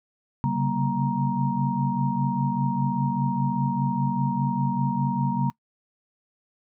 sine tone cluster, 135.4 / 140.4 / 190.7 / 233.9 / 938 Hz, C#3 / C#3 / G3 / A#3 / A#5, -40 / +22 / -47 / +6 / +11 cents, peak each -28 dBFS, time 0.44-5.5 s, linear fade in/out 0 ms, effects noise-tail reverb RT60 0.1 s tail -22 dB re dry

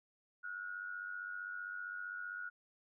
sine tone with amplitude modulation, 1447 Hz, F#6, 39 cents flat, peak -38 dBFS, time 0.43-2.5 s, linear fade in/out 20 ms, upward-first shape sine, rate 95.4 Hz, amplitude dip 70%, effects none

